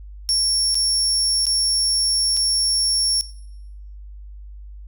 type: tone with dropouts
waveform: 35% pulse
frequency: 5480 Hz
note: F8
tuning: 34 cents flat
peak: -14 dBFS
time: 0.29-3.21 s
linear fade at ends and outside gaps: 0 ms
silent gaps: 0.745-0.753 / 1.455-1.467 / 2.367-2.371 s
effects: noise-tail reverb RT60 0.8 s tail -21 dB re dry + added 50 Hz sine -35 dBFS peak until 4.87 s